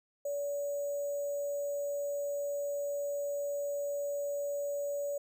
sine tone with sample-and-hold, 572 Hz, D5, 46 cents flat, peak -32 dBFS, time 0.25-5.18 s, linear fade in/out 5 ms, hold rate 7350 Hz, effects none

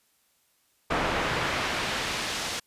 brown noise with band-pass filter sweep, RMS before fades -29 dBFS, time 0.9-2.6 s, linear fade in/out 10 ms, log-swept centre 1400 to 5700 Hz, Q 0.7, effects white hiss -68 dBFS RMS until 2.66 s + resampled to 32000 Hz

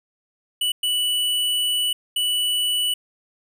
square tone bursts at uneven times, 2960 Hz, F#7, in tune, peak -20 dBFS, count 3, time 0.61-0.72 / 0.83-1.93 / 2.16-2.94 s, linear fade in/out 5 ms, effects none

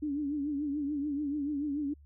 sine tone with vibrato, 289.8 Hz, D4, 23 cents flat, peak -30 dBFS, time 0.02-1.94 s, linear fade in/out 10 ms, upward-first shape triangle, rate 6.9 Hz, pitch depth 100 cents each way, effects added 72 Hz sine -53 dBFS peak until 2.05 s

